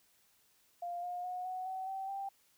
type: tone with pitch steps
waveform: sine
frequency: 699 / 712.9 / 727 / 741.4 / 756.1 / 771.1 / 786.4 Hz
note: F5 / F5 / F#5 / F#5 / F#5 / G5 / G5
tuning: +1 / +35 / -31 / +3 / +37 / -29 / +5 cents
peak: -37 dBFS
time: 0.82-2.29 s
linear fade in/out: 5 ms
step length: 210 ms
effects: white hiss -70 dBFS RMS until 2.57 s